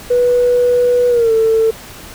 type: tone with pitch glide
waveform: sine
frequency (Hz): 490 to 446.7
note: B4 to A4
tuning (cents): -14 to +26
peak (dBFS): -8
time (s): 0.1-1.71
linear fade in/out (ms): 10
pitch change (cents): -160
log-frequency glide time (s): 1.09-1.32
effects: tanh soft clip ceiling -4 dBFS + pink hiss -34 dBFS RMS until 2.14 s